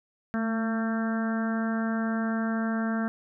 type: harmonic tone with a mistuned harmonic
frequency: 225.5 Hz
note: A3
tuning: 43 cents sharp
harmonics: 1 / 2 / 3 / 4 / 5 / 6 / 7 / 8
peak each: -26 / -40 / -36 / -44 / -42 / -39 / -37 / -45 dBFS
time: 0.34-3.08 s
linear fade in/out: 0 ms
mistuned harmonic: 1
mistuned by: -26 cents
effects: none